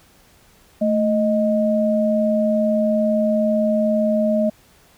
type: tone pair together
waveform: sine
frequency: 220 / 622.3 Hz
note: A3 / D#5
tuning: 0 / 0 cents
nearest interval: octave + tritone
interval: 1800 cents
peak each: -18 dBFS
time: 0.81-4.5 s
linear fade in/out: 10 ms
effects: pink hiss -53 dBFS RMS until 4.97 s